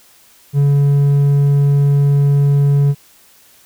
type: tone with hard clipping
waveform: sine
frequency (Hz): 141.9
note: C#3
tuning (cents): +41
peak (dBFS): -10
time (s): 0.53-2.95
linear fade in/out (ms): 50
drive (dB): 3
effects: white hiss -48 dBFS RMS until 3.65 s